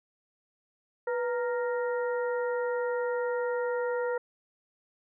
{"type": "harmonic tone with a mistuned harmonic", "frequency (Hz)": 466.1, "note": "A#4", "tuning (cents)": 0, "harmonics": [1, 2, 3, 4], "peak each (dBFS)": [-28, -37, -39, -42], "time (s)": [1.07, 4.18], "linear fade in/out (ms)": 5, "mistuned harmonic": 1, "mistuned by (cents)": 88, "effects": []}